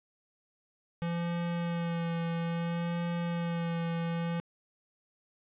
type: tone with vibrato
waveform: square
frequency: 169.6 Hz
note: E3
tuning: 50 cents sharp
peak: -31 dBFS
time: 1.02-4.4 s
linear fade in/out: 0 ms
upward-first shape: sine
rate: 0.6 Hz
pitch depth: 20 cents each way
effects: resampled to 8000 Hz + 12-bit